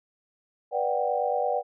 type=chord; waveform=sine; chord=G major seventh; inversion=first; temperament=just; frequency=490 / 588 / 735 / 784 Hz; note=B4 / D5 / F#5 / G5; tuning=-14 / +2 / -12 / 0 cents; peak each=-29 dBFS; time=0.71-1.63 s; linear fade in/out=50 ms; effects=none